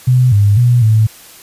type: tone with pitch steps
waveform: sine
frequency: 126.5 / 102 / 121.9 / 109.6 Hz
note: B2 / G#2 / B2 / A2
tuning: +42 / -31 / -22 / -6 cents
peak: -6 dBFS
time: 0.07-1.07 s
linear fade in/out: 10 ms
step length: 250 ms
effects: white hiss -38 dBFS RMS until 1.42 s + resampled to 32000 Hz